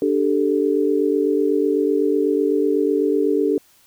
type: chord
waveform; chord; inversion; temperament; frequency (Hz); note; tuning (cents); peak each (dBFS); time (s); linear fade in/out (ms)
sine; D suspended fourth; none; equal; 293.7 / 392 / 440; D4 / G4 / A4; 0 / 0 / 0; -20; 0.02-3.58; 2
effects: white hiss -55 dBFS RMS until 3.86 s